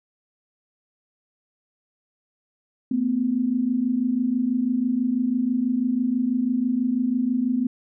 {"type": "tone pair together", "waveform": "sine", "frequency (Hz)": [228.5, 254.6], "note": ["A#3", "C4"], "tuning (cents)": [-34, -47], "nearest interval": "major second", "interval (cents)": 187, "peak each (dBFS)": [-25, -21], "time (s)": [2.91, 7.67], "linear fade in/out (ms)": 5, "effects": []}